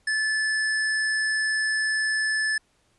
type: tone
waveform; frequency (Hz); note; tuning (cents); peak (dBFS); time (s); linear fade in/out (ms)
square; 1739; A6; -21; -23; 0.07-2.58; 5
effects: pink hiss -66 dBFS RMS until 2.98 s + resampled to 24000 Hz